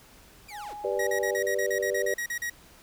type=linear sweep; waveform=sawtooth; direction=down; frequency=2489 to 261.6 Hz; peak=-39 dBFS; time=0.48-0.74 s; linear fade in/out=10 ms
type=tone with vibrato; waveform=sine; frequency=830.6 Hz; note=G#5; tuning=in tune; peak=-37 dBFS; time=0.5-1.38 s; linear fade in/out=50 ms; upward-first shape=triangle; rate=19 Hz; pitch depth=22 cents each way
type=chord; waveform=sine; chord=G major; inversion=none; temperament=just; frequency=392 / 490 / 588 Hz; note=G4 / B4 / D5; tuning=0 / -14 / +2 cents; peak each=-30 dBFS; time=0.84-2.14 s; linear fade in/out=5 ms
type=tone bursts; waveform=45% pulse; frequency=1900 Hz; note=A#6; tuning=33 cents sharp; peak=-29 dBFS; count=13; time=0.99-2.499 s; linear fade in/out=5 ms; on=81 ms; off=38 ms
effects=pink hiss -54 dBFS RMS until 2.82 s